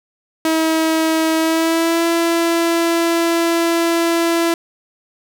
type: tone with pitch glide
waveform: sawtooth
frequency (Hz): 320.8 to 335.6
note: E4 to E4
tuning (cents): -47 to +31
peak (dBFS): -10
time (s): 0.45-4.54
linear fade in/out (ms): 2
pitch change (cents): +78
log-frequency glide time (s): 1.36-2.06
effects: none